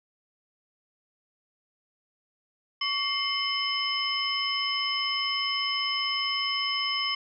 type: tone cluster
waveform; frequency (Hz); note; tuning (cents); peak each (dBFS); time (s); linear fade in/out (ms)
sine; 1129 / 2115 / 3035 / 5190; C#6 / C7 / F#7 / E8; +31 / +18 / +43 / -28; -33 / -32 / -29 / -32; 2.81-7.15; 5
effects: none